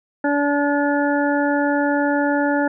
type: harmonic tone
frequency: 287.7 Hz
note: D4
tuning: 36 cents flat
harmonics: 1 / 2 / 3 / 5 / 6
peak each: -19 / -22 / -24 / -26 / -27 dBFS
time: 0.24-2.68 s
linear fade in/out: 5 ms
effects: none